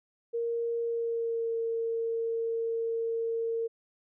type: tone with pitch glide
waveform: sine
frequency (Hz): 466.2 to 457.4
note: A#4 to A#4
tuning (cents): 0 to -33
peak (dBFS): -28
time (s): 0.33-3.68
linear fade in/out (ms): 20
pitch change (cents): -33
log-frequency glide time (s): 0.81-1.55
effects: none